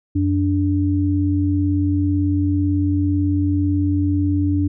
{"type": "tone pair together", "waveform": "sine", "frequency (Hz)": [91, 291.1], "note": ["F#2", "D4"], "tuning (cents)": [-28, -15], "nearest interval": "octave + minor sixth", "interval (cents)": 2013, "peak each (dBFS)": -18, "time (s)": [0.15, 4.68], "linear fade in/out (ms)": 10, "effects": []}